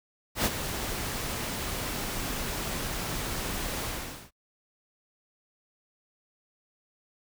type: noise with ADSR envelope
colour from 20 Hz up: pink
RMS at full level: -24 dBFS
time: 0.35-4.31 s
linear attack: 100 ms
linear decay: 38 ms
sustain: -9 dB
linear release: 450 ms
effects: noise-tail reverb RT60 0.1 s tail -26 dB re dry